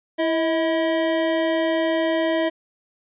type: tone pair together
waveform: square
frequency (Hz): 329.6 / 639.3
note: E4 / D#5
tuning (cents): 0 / +47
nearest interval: major seventh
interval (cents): 1147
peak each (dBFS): -23 / -22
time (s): 0.18-2.5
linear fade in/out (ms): 20
effects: resampled to 8000 Hz